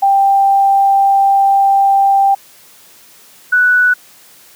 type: tone pair in turn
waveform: sine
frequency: 788 / 1480.7 Hz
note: G5 / F#6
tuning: +9 / +1 cents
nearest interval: major seventh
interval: 1092 cents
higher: second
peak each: -7 dBFS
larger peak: neither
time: 0.02-2.35 / 3.52-3.94 s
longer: first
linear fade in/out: 10 ms
effects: white hiss -43 dBFS RMS until 4.55 s + high-pass 100 Hz 12 dB/octave